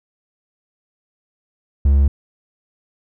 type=tone; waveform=triangle; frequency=69.7 Hz; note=C#2; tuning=10 cents sharp; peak=-8 dBFS; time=1.85-2.08 s; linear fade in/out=5 ms; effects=none